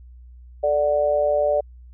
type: tone with amplitude modulation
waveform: sine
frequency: 588 Hz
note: D5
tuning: 2 cents sharp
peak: -13 dBFS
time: 0.63-1.61 s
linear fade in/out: 10 ms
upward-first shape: sine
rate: 151 Hz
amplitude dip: 80%
effects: added 61 Hz sine -41 dBFS peak until 1.93 s